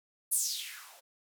violet noise with band-pass filter sweep, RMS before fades -35 dBFS, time 0.31-1.01 s, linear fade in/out 20 ms, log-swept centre 11000 to 550 Hz, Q 4.5, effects none

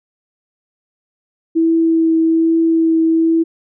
sine tone with vibrato, 326.5 Hz, E4, 17 cents flat, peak -10 dBFS, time 1.55-3.44 s, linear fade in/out 20 ms, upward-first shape triangle, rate 1.2 Hz, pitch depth 13 cents each way, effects none

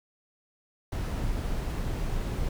brown noise, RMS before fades -30 dBFS, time 0.92-2.49 s, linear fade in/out 5 ms, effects none

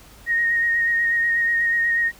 sine tone with vibrato, 1864.7 Hz, A#6, in tune, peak -17 dBFS, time 0.26-2.12 s, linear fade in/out 50 ms, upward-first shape sine, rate 8.2 Hz, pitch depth 20 cents each way, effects added 50 Hz sine -50 dBFS peak until 2.19 s + pink hiss -48 dBFS RMS until 2.19 s

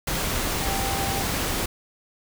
sine tone in noise, 784 Hz, G5, in tune, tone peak -30 dBFS, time 0.62-1.23 s, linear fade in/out 5 ms, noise pink, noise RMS -26 dBFS, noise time 0.07-1.66 s, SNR -7 dB, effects none

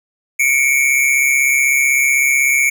square tone pair together, 2193 / 2329 Hz, C#7 / D7, -19 / -15 cents, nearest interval minor second, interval 104 cents, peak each -15 dBFS, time 0.39-2.7 s, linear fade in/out 10 ms, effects none

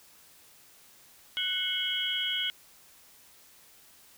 sine tone cluster, 1488 / 2176 / 2975 / 3258 Hz, F#6 / C#7 / F#7 / G#7, +9 / -33 / +9 / -34 cents, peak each -38 / -37 / -32 / -31 dBFS, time 1.37-2.5 s, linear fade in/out 0 ms, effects white hiss -57 dBFS RMS until 4.17 s

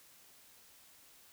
silence, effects white hiss -61 dBFS RMS until 1.32 s

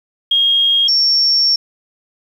sine tone pair in turn, 3254 / 5473 Hz, G#7 / F8, -36 / -36 cents, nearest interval major sixth, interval 900 cents, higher second, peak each -10 dBFS, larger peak neither, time 0.31-0.88 / 0.88-1.56 s, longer second, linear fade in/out 5 ms, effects 7-bit

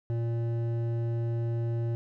sine tone with hard clipping, 116.54 Hz, A#2, in tune, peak -29 dBFS, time 0.1-1.95 s, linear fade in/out 0 ms, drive 10 dB, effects none

